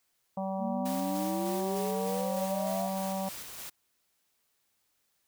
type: harmonic tone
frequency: 192 Hz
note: G3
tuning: 36 cents flat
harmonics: 1 / 3 / 4 / 5 / 6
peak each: -34 / -36 / -37 / -42 / -49 dBFS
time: 0.37-3.29 s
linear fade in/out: 5 ms
type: exponential sweep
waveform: sine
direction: up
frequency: 220 to 713 Hz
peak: -33 dBFS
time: 0.58-2.9 s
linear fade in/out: 50 ms
type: noise with tremolo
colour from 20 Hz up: white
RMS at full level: -42 dBFS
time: 0.85-3.7 s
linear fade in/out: 10 ms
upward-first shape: square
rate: 3.3 Hz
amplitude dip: 25%
effects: white hiss -75 dBFS RMS until 5.27 s